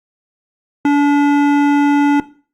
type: tone with hard clipping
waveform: sine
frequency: 287.6 Hz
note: D4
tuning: 36 cents flat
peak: -11 dBFS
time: 0.85-2.2 s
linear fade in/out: 2 ms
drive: 14 dB
effects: noise-tail reverb RT60 0.4 s tail -17 dB re dry + Opus 48 kbps